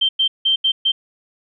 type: tone bursts at uneven times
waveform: sine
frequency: 3136 Hz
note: G7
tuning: in tune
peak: -13 dBFS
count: 5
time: 0.01-0.09 / 0.19-0.28 / 0.45-0.56 / 0.64-0.72 / 0.85-0.92 s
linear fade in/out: 10 ms
effects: none